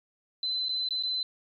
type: tone with dropouts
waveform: sine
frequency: 4042 Hz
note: B7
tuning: 39 cents sharp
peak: -27 dBFS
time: 0.43-1.23 s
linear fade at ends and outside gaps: 2 ms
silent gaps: 0.685-0.692 / 0.888-0.907 / 1.027-1.034 s
effects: MP3 96 kbps